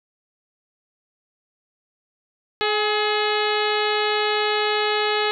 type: harmonic tone with a mistuned harmonic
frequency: 423.8 Hz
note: G#4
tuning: 35 cents sharp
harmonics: 1 / 2 / 3 / 4 / 5 / 6 / 7 / 8 / 9 / 10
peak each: -23 / -26 / -28 / -29 / -30 / -31 / -31 / -32 / -33 / -33 dBFS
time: 2.61-5.31 s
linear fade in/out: 0 ms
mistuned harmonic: 2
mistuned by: -33 cents
effects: none